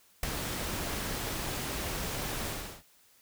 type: noise with ADSR envelope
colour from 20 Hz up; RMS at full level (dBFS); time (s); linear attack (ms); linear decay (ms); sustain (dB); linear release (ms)
pink; -27; 0.23-2.83; 4; 5; -8; 350
effects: white hiss -63 dBFS RMS until 3.21 s